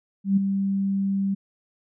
sine tone with ADSR envelope, 196 Hz, G3, in tune, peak -14 dBFS, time 0.24-1.35 s, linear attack 130 ms, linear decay 9 ms, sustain -7 dB, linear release 15 ms, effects none

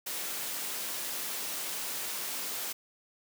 white high-pass noise, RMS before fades -36 dBFS, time 0.06-2.73 s, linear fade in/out 10 ms, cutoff 210 Hz, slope 12 dB/octave, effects none

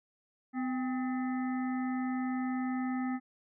harmonic tone with a mistuned harmonic, 254.3 Hz, C4, 49 cents flat, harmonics 1 / 3 / 5 / 7 / 8, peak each -31 / -41 / -45 / -48 / -49 dBFS, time 0.53-3.2 s, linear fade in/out 50 ms, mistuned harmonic 3, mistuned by +63 cents, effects none

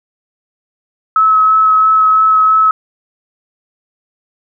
sine tone with vibrato, 1290 Hz, E6, 38 cents flat, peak -6 dBFS, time 1.16-2.71 s, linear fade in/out 2 ms, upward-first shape sine, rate 3 Hz, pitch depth 12 cents each way, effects none

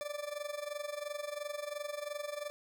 40% pulse tone with amplitude modulation, 587.3 Hz, D5, in tune, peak -34 dBFS, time 0.01-2.5 s, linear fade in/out 0 ms, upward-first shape sine, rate 22.9 Hz, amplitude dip 80%, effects none

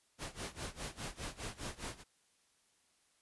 pink noise with tremolo, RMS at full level -41 dBFS, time 0.18-2.04 s, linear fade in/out 50 ms, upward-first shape sine, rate 4.9 Hz, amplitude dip 90%, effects white hiss -73 dBFS RMS until 3.21 s + resampled to 24000 Hz

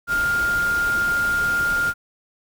sine tone in noise, 1407 Hz, F6, 12 cents sharp, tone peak -18 dBFS, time 0.07-1.94 s, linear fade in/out 50 ms, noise pink, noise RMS -32 dBFS, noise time 0.07-1.94 s, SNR +11 dB, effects none

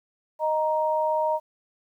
sine tone pair together, 620.9 / 936 Hz, D#5 / A#5, -4 / +7 cents, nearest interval perfect fifth, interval 711 cents, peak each -24 dBFS, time 0.39-1.4 s, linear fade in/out 50 ms, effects 10-bit

